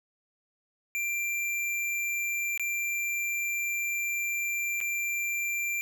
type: tone with dropouts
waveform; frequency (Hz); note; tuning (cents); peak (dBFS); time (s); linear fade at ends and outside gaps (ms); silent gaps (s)
square; 2366; D7; +12; -29; 0.95-5.81; 0; 2.576-2.596 / 4.804-4.812
effects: none